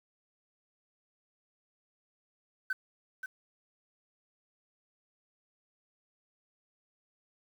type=tone with echo; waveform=sine; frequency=1528 Hz; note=G6; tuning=45 cents flat; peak=-27 dBFS; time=2.7-2.73 s; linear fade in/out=5 ms; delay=530 ms; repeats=1; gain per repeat=-9 dB; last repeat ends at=3.26 s; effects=tanh soft clip ceiling -27 dBFS + 9-bit